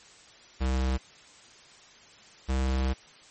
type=tone pair in turn; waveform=square; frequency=65 / 65.57 Hz; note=C2 / C2; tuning=-11 / +4 cents; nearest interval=unison; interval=15 cents; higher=second; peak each=-25 dBFS; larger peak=neither; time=0.6-0.98 / 2.48-2.94 s; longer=second; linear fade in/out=20 ms; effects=white hiss -53 dBFS RMS until 3.3 s + MP3 32 kbps